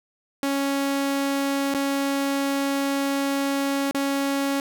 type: tone with dropouts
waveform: sawtooth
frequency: 277.2 Hz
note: C#4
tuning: in tune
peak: -18 dBFS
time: 0.43-4.6 s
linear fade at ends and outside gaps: 1 ms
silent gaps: 1.739-1.746 / 3.911-3.946 s
effects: none